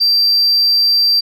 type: tone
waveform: sine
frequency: 4699 Hz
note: D8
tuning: in tune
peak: -7 dBFS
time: 0-1.21 s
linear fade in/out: 20 ms
effects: tanh soft clip ceiling -8 dBFS